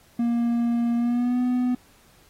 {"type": "tone with pitch glide", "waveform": "triangle", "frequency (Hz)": [235.7, 248.7], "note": ["A#3", "B3"], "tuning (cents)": [19, 12], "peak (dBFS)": -18, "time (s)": [0.19, 1.75], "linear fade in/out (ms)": 5, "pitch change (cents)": 93, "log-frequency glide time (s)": [0.96, 1.4], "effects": ["pink hiss -57 dBFS RMS until 2.29 s", "AAC 48 kbps"]}